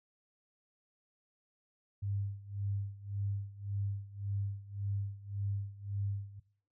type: tone with tremolo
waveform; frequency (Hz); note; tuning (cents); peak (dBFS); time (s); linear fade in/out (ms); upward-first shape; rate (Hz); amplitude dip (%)
sine; 100.1; G2; +37; -31; 2.02-6.4; 10; sine; 1.8; 85
effects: noise-tail reverb RT60 0.5 s tail -19 dB re dry